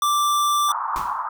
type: tone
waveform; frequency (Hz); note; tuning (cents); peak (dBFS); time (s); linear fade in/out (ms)
square; 1174.7; D6; 0; -18; 0.02-0.72; 2
type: band-pass noise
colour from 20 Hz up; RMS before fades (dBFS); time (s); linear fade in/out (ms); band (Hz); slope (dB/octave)
pink; -26; 0.68-1.29; 5; 940 to 1200; 48
type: noise with exponential decay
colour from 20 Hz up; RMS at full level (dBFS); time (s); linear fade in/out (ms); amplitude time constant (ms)
pink; -32; 0.96-1.27; 0; 67
effects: none